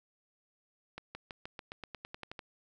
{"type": "accelerating click train", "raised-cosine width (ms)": 0.3, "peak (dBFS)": -26, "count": 13, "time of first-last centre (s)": [0.98, 2.392], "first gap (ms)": 170, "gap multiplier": 0.93, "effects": []}